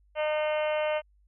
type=harmonic tone; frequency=305 Hz; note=D#4; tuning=34 cents flat; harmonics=2 / 3 / 4 / 5 / 6 / 7 / 8 / 9 / 10; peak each=-26 / -36 / -40 / -41 / -45 / -39 / -44 / -41 / -43 dBFS; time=0.15-1.02 s; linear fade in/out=50 ms; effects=added 50 Hz sine -60 dBFS peak until 1.27 s